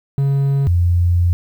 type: tone pair in turn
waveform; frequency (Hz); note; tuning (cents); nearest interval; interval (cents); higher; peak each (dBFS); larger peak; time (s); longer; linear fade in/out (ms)
triangle / sine; 138.59 / 87.31; C#3 / F2; 0 / 0; minor sixth; 800; first; -11; neither; 0.18-0.67 / 0.67-1.33; second; 0
effects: 8-bit